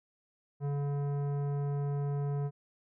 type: tone with tanh clipping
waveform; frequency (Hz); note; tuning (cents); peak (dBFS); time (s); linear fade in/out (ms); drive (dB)
sine; 142.6; C#3; +49; -32; 0.6-2.51; 50; 14
effects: none